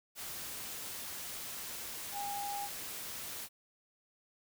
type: tone in noise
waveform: sine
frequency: 810 Hz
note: G#5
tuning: 43 cents flat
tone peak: -37 dBFS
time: 2.12-2.69 s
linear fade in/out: 50 ms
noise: white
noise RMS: -43 dBFS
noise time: 0.15-3.49 s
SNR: +3 dB
effects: none